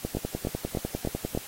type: two click trains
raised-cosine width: 2 ms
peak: -15 / -15 dBFS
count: 14 / 5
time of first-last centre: 0.05-1.35 / 0.17-1.375 s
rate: 10 / 3.32 Hz
effects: white hiss -43 dBFS RMS until 1.47 s + AAC 48 kbps